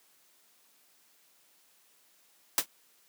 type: noise with exponential decay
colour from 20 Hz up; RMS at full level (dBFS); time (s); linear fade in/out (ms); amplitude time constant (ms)
white; -20; 2.58-2.66; 1; 17
effects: white hiss -65 dBFS RMS until 3.08 s + high-pass 200 Hz 12 dB/octave